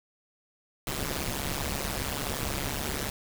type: noise with amplitude modulation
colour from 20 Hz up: pink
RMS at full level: -28 dBFS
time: 0.87-3.1 s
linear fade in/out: 2 ms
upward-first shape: sine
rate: 141 Hz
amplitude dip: 100%
effects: none